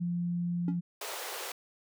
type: tone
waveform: sine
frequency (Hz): 174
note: F3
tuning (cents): -6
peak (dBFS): -29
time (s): 0-0.81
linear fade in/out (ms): 20
type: tone with exponential decay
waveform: triangle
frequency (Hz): 280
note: C#4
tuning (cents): +18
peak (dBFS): -25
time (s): 0.68-0.8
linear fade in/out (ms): 2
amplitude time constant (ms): 25
type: high-pass noise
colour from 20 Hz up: pink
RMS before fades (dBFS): -39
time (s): 1.01-1.52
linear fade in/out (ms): 5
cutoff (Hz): 390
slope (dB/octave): 48
effects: none